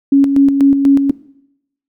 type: tone with tremolo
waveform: sine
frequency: 277.2 Hz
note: C#4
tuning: in tune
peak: -5 dBFS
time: 0.12-1.11 s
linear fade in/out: 5 ms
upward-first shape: square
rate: 4.1 Hz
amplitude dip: 50%
effects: noise-tail reverb RT60 0.8 s tail -20 dB re dry